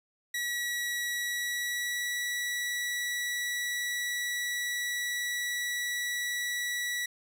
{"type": "tone with pitch glide", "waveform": "sawtooth", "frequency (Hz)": [1931, 1944.4], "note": ["B6", "B6"], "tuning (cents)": [-39, -28], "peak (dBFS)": -27, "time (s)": [0.34, 7.06], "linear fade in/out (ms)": 5, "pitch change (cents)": 11, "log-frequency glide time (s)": [1.06, 2.14], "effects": []}